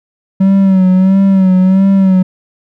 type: tone with vibrato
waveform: triangle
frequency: 190 Hz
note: F#3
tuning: 46 cents sharp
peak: -3 dBFS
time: 0.4-2.23 s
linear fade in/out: 10 ms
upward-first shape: sine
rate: 1.5 Hz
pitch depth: 51 cents each way
effects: none